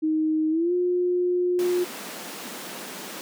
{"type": "tone with pitch glide", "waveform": "sine", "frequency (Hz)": [312.9, 357.4], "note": ["D#4", "F4"], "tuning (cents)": [10, 40], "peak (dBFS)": -20, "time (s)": [0.02, 1.85], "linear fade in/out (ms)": 20, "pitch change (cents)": 230, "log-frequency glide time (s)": [0.5, 0.73]}
{"type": "high-pass noise", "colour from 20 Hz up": "pink", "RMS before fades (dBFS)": -37, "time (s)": [1.59, 3.21], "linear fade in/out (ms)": 0, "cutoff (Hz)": 180, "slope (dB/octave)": 48}
{"effects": []}